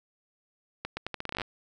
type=accelerating click train; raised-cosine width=0.3 ms; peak=-17 dBFS; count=14; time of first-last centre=0.85-1.417 s; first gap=120 ms; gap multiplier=0.8; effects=none